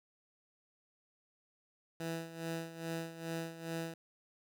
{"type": "tone with tremolo", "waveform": "15% pulse", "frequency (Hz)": 164.81, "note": "E3", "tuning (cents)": 0, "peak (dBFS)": -30, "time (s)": [2, 3.94], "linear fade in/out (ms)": 2, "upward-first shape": "sine", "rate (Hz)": 2.4, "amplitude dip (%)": 75, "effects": []}